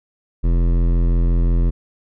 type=tone with hard clipping; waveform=sine; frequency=42.81 Hz; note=F1; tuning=34 cents flat; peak=-15 dBFS; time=0.43-1.71 s; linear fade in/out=20 ms; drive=15 dB; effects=none